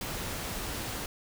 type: noise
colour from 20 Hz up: pink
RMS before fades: -36 dBFS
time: 0.01-1.06 s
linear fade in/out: 2 ms
effects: none